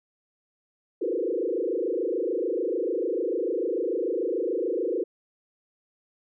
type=tone with frequency modulation; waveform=sine; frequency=415.3 Hz; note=G#4; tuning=in tune; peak=-24 dBFS; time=1.01-5.04 s; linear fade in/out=10 ms; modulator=26.8 Hz; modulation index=3.3; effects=none